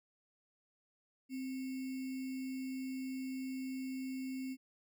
sine tone with sample-and-hold, 261.6 Hz, C4, in tune, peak -38 dBFS, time 1.29-4.57 s, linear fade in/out 50 ms, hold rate 2450 Hz, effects none

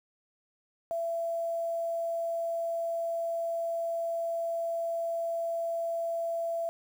sine tone with quantisation, 670 Hz, E5, 28 cents sharp, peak -29 dBFS, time 0.91-6.69 s, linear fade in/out 0 ms, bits 9, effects none

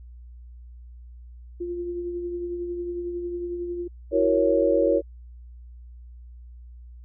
sine tone with tremolo, 349.2 Hz, F4, in tune, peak -26 dBFS, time 1.6-3.88 s, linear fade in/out 10 ms, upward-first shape triangle, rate 11 Hz, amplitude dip 40%
sine chord, F# dominant seventh, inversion third, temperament equal, 329.6 / 370 / 466.2 / 554.4 Hz, E4 / F#4 / A#4 / C#5, 0 / 0 / 0 / 0 cents, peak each -24 / -26 / -23 / -21 dBFS, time 4.11-5.02 s, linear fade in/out 50 ms
effects added 60 Hz sine -41 dBFS peak until 7.04 s

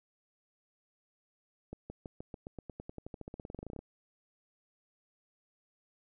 accelerating click train, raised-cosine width 2 ms, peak -29 dBFS, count 27, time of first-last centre 1.73-3.791 s, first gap 170 ms, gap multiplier 0.93, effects none

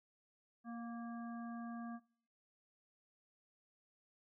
harmonic tone with a mistuned harmonic, 233.1 Hz, A#3, in tune, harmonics 1 / 3 / 5 / 7, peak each -44 / -53 / -55 / -59 dBFS, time 0.64-2 s, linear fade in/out 50 ms, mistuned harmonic 3, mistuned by +17 cents, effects noise-tail reverb RT60 0.6 s tail -23 dB re dry

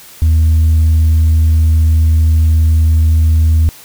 sine tone, 79.7 Hz, D#2, 42 cents sharp, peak -4 dBFS, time 0.22-3.69 s, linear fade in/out 0 ms, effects tanh soft clip ceiling -5 dBFS + white hiss -37 dBFS RMS until 3.84 s

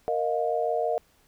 sine chord, Bb suspended fourth, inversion none, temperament equal with one note detuned, 466.2 / 622.3 / 708.6 Hz, Bb4 / Eb5 / F5, 0 / 0 / +25 cents, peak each -28 dBFS, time 0.08-0.98 s, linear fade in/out 0 ms, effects pink hiss -63 dBFS RMS until 1.27 s

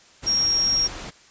sine tone in noise, 5588 Hz, F8, in tune, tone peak -18 dBFS, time 0.26-0.88 s, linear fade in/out 20 ms, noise pink, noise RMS -35 dBFS, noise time 0.22-1.11 s, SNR +14 dB, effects white hiss -52 dBFS RMS until 1.3 s + resampled to 16000 Hz

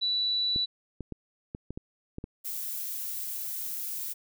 sine tone, 3951 Hz, B7, in tune, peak -25 dBFS, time 0.01-0.66 s, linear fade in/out 20 ms
clicks, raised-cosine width 3 ms, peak -23 dBFS, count 8, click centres 0.561 / 1.007 / 1.123 / 1.549 / 1.706 / 1.775 / 2.184 / 2.241 s
violet noise, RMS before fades -35 dBFS, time 2.44-4.14 s, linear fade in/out 20 ms
effects none

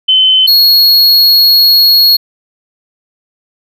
sine / square tone pair in turn, 3056 / 4322 Hz, G7 / C#8, -45 / -45 cents, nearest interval tritone, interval 600 cents, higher second, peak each -4 dBFS, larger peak neither, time 0.08-0.47 / 0.47-2.17 s, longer second, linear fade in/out 10 ms, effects none

